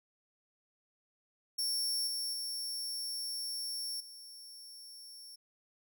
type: tone with level steps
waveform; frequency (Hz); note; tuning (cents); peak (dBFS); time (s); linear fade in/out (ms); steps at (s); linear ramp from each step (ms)
sawtooth; 5460; F8; -40; -29 / -32 / -34 / -46; 1.58-5.36; 10; 2.07 / 2.33 / 4; 5
effects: none